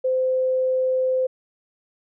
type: tone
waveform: sine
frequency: 516 Hz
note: C5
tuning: 24 cents flat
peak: -18 dBFS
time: 0.04-1.27 s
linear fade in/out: 10 ms
effects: none